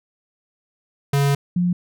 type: tone pair in turn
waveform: square / sine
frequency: 140.7 / 177.27 Hz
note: C#3 / F3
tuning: +26 / +26 cents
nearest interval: major third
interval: 400 cents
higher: second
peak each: -16 dBFS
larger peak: neither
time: 1.13-1.35 / 1.56-1.73 s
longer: first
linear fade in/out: 5 ms
effects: none